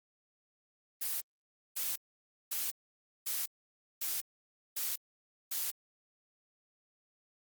blue noise bursts, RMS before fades -35 dBFS, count 7, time 1.01-5.71 s, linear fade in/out 10 ms, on 200 ms, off 550 ms, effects Opus 32 kbps

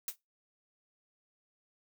blue noise with exponential decay, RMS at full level -31 dBFS, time 0.08-0.16 s, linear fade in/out 2 ms, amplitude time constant 17 ms, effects noise-tail reverb RT60 0.2 s tail -21 dB re dry

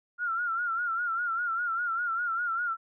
sine tone with vibrato, 1390 Hz, F6, 9 cents flat, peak -27 dBFS, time 0.18-2.77 s, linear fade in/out 50 ms, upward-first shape sine, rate 5 Hz, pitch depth 82 cents each way, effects none

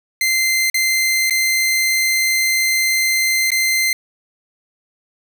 sawtooth tone with dropouts, 2079 Hz, C7, 12 cents flat, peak -11 dBFS, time 0.21-3.93 s, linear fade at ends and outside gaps 2 ms, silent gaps 0.7-0.743 / 1.298-1.307 / 3.505-3.517 s, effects none

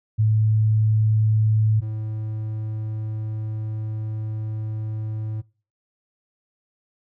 sine / triangle tone pair in turn, 108.7 / 108.7 Hz, A2 / A2, -21 / -21 cents, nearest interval unison, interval 0 cents, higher neither, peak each -15 / -23 dBFS, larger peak first, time 0.18-1.81 / 1.81-5.42 s, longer second, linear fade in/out 20 ms, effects noise-tail reverb RT60 0.4 s tail -24 dB re dry

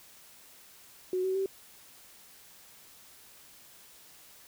sine tone with pitch steps, 368.7 / 377.3 / 386.1 Hz, F#4 / F#4 / G4, -6 / +34 / -26 cents, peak -27 dBFS, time 1.13-1.46 s, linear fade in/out 2 ms, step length 110 ms, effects white hiss -55 dBFS RMS until 4.47 s

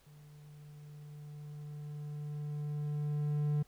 triangle tone with level ramp, 148.1 Hz, D3, 15 cents sharp, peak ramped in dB -52 to -26 dBFS, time 0.06-3.63 s, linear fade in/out 10 ms, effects pink hiss -67 dBFS RMS until 3.67 s

